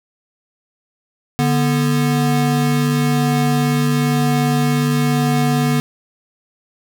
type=tone pair together; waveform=square; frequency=146.6 / 244 Hz; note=D3 / B3; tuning=-3 / -21 cents; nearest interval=major sixth; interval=882 cents; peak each=-17 / -18 dBFS; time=1.39-5.8 s; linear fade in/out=0 ms; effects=none